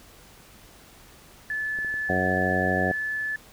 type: tone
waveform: sine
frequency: 1734 Hz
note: A6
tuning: 26 cents flat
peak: -26 dBFS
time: 1.5-3.36 s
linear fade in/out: 2 ms
type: clicks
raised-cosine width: 2 ms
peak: -29 dBFS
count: 4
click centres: 1.788 / 1.847 / 1.941 / 2.178 s
type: harmonic tone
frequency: 92.5 Hz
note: F#2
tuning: in tune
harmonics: 1 / 2 / 3 / 4 / 5 / 6 / 7 / 8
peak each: -32 / -29 / -32 / -32 / -33 / -31 / -31 / -29 dBFS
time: 2.09-2.92 s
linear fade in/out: 5 ms
effects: pink hiss -51 dBFS RMS until 3.52 s